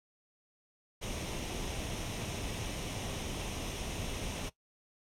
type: noise with comb filter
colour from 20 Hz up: pink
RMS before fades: -38 dBFS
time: 1.01-4.5 s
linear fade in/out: 20 ms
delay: 0.33 ms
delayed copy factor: +0.5
effects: noise-tail reverb RT60 0.1 s tail -17 dB re dry + low-pass 9000 Hz 12 dB/octave